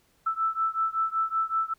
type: beating tone pair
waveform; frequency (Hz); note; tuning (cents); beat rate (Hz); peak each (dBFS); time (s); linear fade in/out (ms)
sine; 1318.5 / 1323.8; E6 / E6; 0 / +7; 5.3; -27 / -28; 0.26-1.74; 10
effects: pink hiss -66 dBFS RMS until 1.78 s